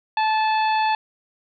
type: harmonic tone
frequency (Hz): 871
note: A5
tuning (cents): -18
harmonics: 1 / 2 / 3 / 4 / 5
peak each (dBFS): -18 / -29 / -29 / -35 / -35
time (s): 0.17-0.95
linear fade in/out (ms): 2
effects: none